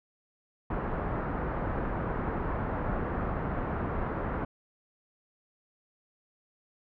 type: low-pass noise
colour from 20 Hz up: pink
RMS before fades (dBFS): -32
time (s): 0.7-4.45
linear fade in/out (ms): 5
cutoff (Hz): 1500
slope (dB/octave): 24
effects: none